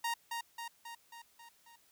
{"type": "tone with echo", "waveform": "sawtooth", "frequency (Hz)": 932.3, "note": "A#5", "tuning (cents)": 0, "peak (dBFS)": -29, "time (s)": [0.04, 0.14], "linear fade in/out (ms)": 5, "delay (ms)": 270, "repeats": 6, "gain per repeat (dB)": -4, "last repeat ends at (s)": 1.76, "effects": ["white hiss -68 dBFS RMS until 1.91 s"]}